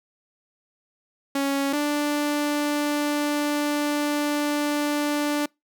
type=tone pair in turn; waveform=sawtooth; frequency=277.2 / 293.7 Hz; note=C#4 / D4; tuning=0 / 0 cents; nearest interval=minor second; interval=100 cents; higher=second; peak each=-18 dBFS; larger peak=neither; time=1.35-1.73 / 1.73-5.46 s; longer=second; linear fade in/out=5 ms; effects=noise-tail reverb RT60 0.2 s tail -26 dB re dry